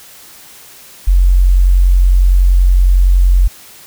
sine tone, 45.37 Hz, F#1, 33 cents flat, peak -5 dBFS, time 1.07-3.48 s, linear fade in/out 10 ms, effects white hiss -38 dBFS RMS until 3.86 s

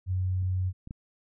sine tone, 92.5 Hz, F#2, in tune, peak -25 dBFS, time 0.06-0.73 s, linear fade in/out 50 ms
clicks, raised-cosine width 5 ms, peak -34 / -30 / -25 dBFS, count 3, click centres 0.426 / 0.874 / 0.909 s
effects none

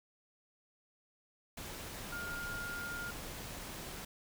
sine tone in noise, 1413 Hz, F6, 20 cents sharp, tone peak -40 dBFS, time 2.12-3.11 s, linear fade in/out 5 ms, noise pink, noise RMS -45 dBFS, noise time 1.57-4.05 s, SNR +2 dB, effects none

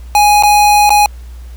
square tone with dropouts, 830.6 Hz, G#5, in tune, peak -6 dBFS, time 0.15-1.06 s, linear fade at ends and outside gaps 1 ms, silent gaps 0.425-0.434 / 0.894-0.904 s, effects added 60 Hz sine -27 dBFS peak until 1.56 s + pink hiss -46 dBFS RMS until 1.56 s

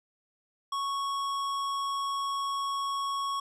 triangle tone with hard clipping, 1107 Hz, C#6, 3 cents flat, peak -31 dBFS, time 0.72-3.4 s, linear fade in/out 5 ms, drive 17 dB, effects none

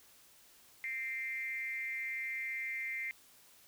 sine tone with frequency modulation, 2093 Hz, C7, in tune, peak -36 dBFS, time 0.84-3.11 s, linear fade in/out 0 ms, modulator 256 Hz, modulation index 0.61, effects white hiss -62 dBFS RMS until 3.67 s

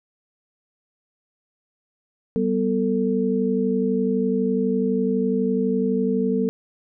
sine tone cluster, 192.7 / 244.7 / 445.7 Hz, G3 / B3 / A4, -29 / -16 / +22 cents, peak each -23 dBFS, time 2.36-6.49 s, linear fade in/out 0 ms, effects none

